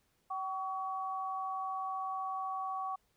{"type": "tone pair together", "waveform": "sine", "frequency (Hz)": [763.8, 1128], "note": ["G5", "C#6"], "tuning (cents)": [-45, 30], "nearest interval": "perfect fifth", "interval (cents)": 675, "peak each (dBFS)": [-38, -37], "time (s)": [0.3, 2.96], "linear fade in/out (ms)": 10, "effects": ["pink hiss -75 dBFS RMS until 3.16 s"]}